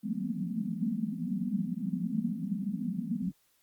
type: band-pass noise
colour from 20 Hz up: pink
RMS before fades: -33 dBFS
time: 0.03-3.32 s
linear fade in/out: 10 ms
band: 170 to 250 Hz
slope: 96 dB/octave
effects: white hiss -70 dBFS RMS until 3.62 s + Opus 32 kbps